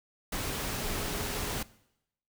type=tone in noise; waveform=sine; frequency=415.3 Hz; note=G#4; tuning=in tune; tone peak=-43 dBFS; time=0.83-1.51 s; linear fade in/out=5 ms; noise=pink; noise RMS=-34 dBFS; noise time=0.32-1.63 s; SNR=-12 dB; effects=noise-tail reverb RT60 0.8 s tail -20 dB re dry